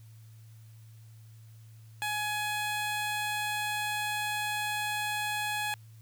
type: tone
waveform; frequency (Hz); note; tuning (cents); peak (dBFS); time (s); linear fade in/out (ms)
15% pulse; 840; G#5; +19; -24; 2.02-5.74; 0
effects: added 111 Hz sine -49 dBFS peak until 6.01 s + white hiss -65 dBFS RMS until 6.01 s